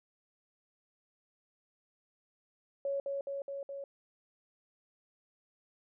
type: tone with echo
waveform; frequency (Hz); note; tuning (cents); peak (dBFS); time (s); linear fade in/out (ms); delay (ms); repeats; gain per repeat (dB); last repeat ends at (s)
sine; 556; C#5; +5; -31; 2.85-3; 2; 210; 4; -2; 3.84
effects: none